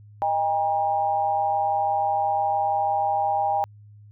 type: tone cluster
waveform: sine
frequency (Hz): 623 / 804 / 950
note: D#5 / G5 / A#5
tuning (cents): +2 / +44 / +33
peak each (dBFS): -29 / -21 / -30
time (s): 0.22-3.64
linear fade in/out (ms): 0
effects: added 104 Hz sine -45 dBFS peak until 4.11 s